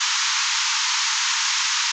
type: band-pass noise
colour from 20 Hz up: white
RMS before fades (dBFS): -22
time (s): 0-1.92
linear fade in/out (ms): 10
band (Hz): 880 to 7000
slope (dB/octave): 96
effects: none